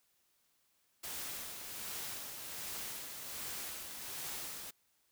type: noise with tremolo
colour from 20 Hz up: white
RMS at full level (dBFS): -42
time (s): 1.03-4.71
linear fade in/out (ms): 10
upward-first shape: sine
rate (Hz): 1.3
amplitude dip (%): 40
effects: white hiss -75 dBFS RMS until 5.11 s